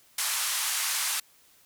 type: band-pass noise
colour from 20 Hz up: white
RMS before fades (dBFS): -29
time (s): 0.18-1.2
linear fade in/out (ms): 5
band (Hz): 890 to 12000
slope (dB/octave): 24
effects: white hiss -60 dBFS RMS until 1.65 s